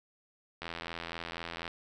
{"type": "click train", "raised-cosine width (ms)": 0.3, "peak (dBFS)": -22, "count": 90, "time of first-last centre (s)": [0.62, 1.678], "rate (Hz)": 84.1, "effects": []}